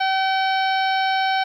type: harmonic tone with a mistuned harmonic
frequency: 766 Hz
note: G5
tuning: 40 cents flat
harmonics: 1 / 2 / 3 / 4 / 5 / 6 / 7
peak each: -19 / -25 / -29 / -31 / -33 / -35 / -36 dBFS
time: 0-1.44 s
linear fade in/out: 10 ms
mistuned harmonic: 6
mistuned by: -73 cents
effects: 9-bit